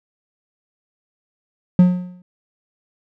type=tone with exponential decay; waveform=triangle; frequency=180 Hz; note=F#3; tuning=47 cents flat; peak=-3 dBFS; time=1.79-2.22 s; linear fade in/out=2 ms; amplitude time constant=92 ms; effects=none

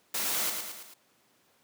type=noise with echo; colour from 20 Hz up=white; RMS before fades=-31 dBFS; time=0.14-0.5 s; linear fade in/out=5 ms; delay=110 ms; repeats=4; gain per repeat=-5 dB; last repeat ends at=0.94 s; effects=pink hiss -66 dBFS RMS until 1.63 s + high-pass 200 Hz 12 dB/octave

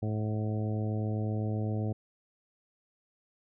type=harmonic tone with a mistuned harmonic; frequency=107.8 Hz; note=A2; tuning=35 cents flat; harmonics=1 / 2 / 3 / 4 / 5 / 6 / 7; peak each=-30 / -36 / -40 / -42 / -44 / -46 / -47 dBFS; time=0.02-1.93 s; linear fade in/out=10 ms; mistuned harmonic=7; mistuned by=-20 cents; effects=none

